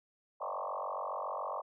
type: tone with frequency modulation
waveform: sine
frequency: 850 Hz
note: G#5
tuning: 40 cents sharp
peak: -35 dBFS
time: 0.4-1.62 s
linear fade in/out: 20 ms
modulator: 47.2 Hz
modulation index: 6.5
effects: none